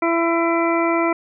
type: harmonic tone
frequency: 334.9 Hz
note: E4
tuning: 27 cents sharp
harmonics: 1 / 2 / 3 / 4 / 6 / 7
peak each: -19 / -22 / -24 / -25 / -28 / -28 dBFS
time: 0.02-1.13 s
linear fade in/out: 5 ms
effects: none